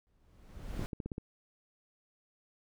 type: noise with exponential growth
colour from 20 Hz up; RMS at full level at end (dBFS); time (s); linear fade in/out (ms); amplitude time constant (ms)
brown; -34; 0.07-0.86; 0; 170
type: clicks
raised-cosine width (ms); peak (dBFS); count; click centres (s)
3; -25; 6; 0.794 / 0.932 / 1.002 / 1.06 / 1.118 / 1.181
effects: none